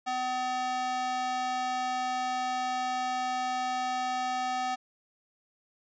square tone with high-pass filter, 253.1 Hz, B3, 43 cents sharp, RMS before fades -31 dBFS, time 0.06-4.76 s, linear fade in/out 20 ms, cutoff 690 Hz, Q 2.1, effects resampled to 16000 Hz

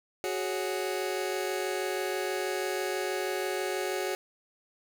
sawtooth chord, F# suspended second, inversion none, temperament just, 370 / 416.2 / 555 Hz, F#4 / G#4 / C#5, 0 / +4 / +2 cents, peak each -28 / -31 / -32 dBFS, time 0.24-4.15 s, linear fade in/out 0 ms, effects none

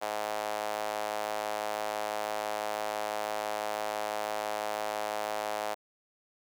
sawtooth tone with high-pass filter, 106 Hz, G#2, 36 cents sharp, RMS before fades -34 dBFS, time 0.01-5.75 s, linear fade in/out 20 ms, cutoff 670 Hz, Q 2.8, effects none

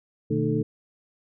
sine tone cluster, 122.8 / 153 / 223 / 305.8 / 438.7 Hz, B2 / D#3 / A3 / D#4 / A4, -9 / -29 / +23 / -30 / -5 cents, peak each -28 dBFS, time 0.3-0.63 s, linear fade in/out 10 ms, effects none

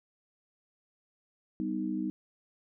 sine chord, G augmented, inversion none, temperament equal with one note detuned, 196 / 250 / 311.1 Hz, G3 / B3 / D#4, 0 / +21 / 0 cents, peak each -35 / -36 / -33 dBFS, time 1.6-2.1 s, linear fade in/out 0 ms, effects none

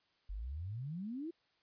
sine exponential sweep, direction up, 44.03 to 349.2 Hz, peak -39 dBFS, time 0.29-1.31 s, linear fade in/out 10 ms, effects white hiss -75 dBFS RMS until 1.62 s + resampled to 11025 Hz

